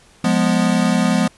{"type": "chord", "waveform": "square", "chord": "F diminished", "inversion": "none", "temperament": "equal with one note detuned", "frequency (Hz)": [177.05, 207.7, 246.9], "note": ["F3", "Ab3", "Cb4"], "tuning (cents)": [24, 0, 0], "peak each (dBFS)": -19, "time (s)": [0.24, 1.28], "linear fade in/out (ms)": 5, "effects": ["pink hiss -50 dBFS RMS until 1.37 s", "resampled to 24000 Hz"]}